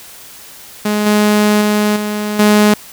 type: tone with level steps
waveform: sawtooth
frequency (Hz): 209.7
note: G#3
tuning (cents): +17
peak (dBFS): -9 / -5 / -7 / -13 / -3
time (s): 0.85-2.74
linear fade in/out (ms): 5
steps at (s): 1.06 / 1.61 / 1.96 / 2.39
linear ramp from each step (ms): 5
effects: white hiss -36 dBFS RMS until 2.92 s